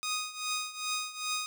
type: tone with tremolo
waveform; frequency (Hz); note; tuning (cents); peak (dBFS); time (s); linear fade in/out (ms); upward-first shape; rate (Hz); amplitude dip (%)
10% pulse; 1244.5; D#6; 0; -21; 0.03-1.46; 0; triangle; 2.5; 85
effects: none